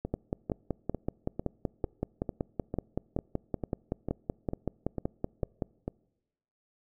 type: two click trains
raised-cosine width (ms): 2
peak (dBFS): -16 / -19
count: 30 / 14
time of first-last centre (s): 0.14-5.622 / 0.05-5.88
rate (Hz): 5.29 / 2.23
effects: noise-tail reverb RT60 1.0 s tail -26 dB re dry